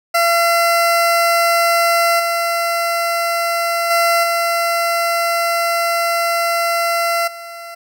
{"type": "tone with level steps", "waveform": "20% pulse", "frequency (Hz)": 680, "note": "F5", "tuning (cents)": -46, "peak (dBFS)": [-7, -11, -7, -10, -25], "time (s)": [0.14, 7.75], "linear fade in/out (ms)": 10, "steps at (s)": [2.19, 3.9, 4.23, 7.27], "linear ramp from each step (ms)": 10, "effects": []}